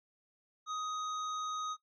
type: tone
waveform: square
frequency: 1253 Hz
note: D#6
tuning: 12 cents sharp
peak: -36 dBFS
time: 0.66-1.77 s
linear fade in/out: 50 ms
effects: noise-tail reverb RT60 0.1 s tail -18 dB re dry + MP3 32 kbps